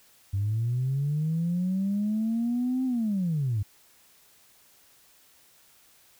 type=linear two-way sweep; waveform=sine; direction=up then down; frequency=95.9 to 261.6 to 95.9 Hz; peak=-23 dBFS; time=0.33-3.63 s; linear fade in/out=10 ms; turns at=2.85 s; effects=tanh soft clip ceiling -20 dBFS + white hiss -59 dBFS RMS until 6.19 s